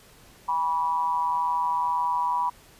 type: tone with amplitude modulation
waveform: sine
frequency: 978 Hz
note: B5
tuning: 17 cents flat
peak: -19 dBFS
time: 0.48-2.5 s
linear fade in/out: 10 ms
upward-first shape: sine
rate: 162 Hz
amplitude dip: 70%
effects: pink hiss -53 dBFS RMS until 2.79 s + resampled to 32000 Hz